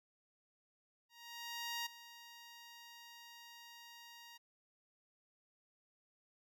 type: tone with ADSR envelope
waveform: 10% pulse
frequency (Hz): 940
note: A#5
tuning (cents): +14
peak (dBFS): -30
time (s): 1.09-4.38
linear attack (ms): 770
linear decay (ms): 11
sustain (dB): -16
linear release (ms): 15
effects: none